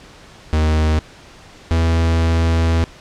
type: tone pair in turn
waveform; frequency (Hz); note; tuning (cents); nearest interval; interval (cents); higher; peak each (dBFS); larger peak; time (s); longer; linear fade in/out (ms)
45% pulse; 78 / 82.41; D#2 / E2; +5 / 0; minor second; 95; second; -13; neither; 0.53-0.99 / 1.71-2.84; second; 0
effects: pink hiss -42 dBFS RMS until 3 s + low-pass 6000 Hz 12 dB/octave